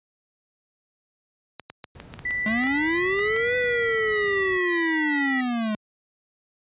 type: clicks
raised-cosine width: 0.3 ms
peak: -21 dBFS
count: 12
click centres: 1.597 / 1.7 / 1.842 / 2.001 / 2.139 / 2.192 / 2.308 / 2.48 / 2.638 / 2.67 / 3.192 / 3.364 s
type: noise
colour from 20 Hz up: brown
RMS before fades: -39 dBFS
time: 1.95-4.57 s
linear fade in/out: 2 ms
type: tone with pitch glide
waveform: sine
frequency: 1975.5 to 1948.3 Hz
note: B6 to B6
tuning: 0 to -24 cents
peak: -24 dBFS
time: 2.25-5.41 s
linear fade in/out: 5 ms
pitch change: -24 cents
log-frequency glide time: 3.32-4.09 s
type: linear two-way sweep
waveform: square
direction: up then down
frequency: 209.6 to 501 to 209.6 Hz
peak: -24 dBFS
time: 2.46-5.75 s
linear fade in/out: 2 ms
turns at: 3.56 s
effects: high-pass 80 Hz 12 dB/octave + resampled to 8000 Hz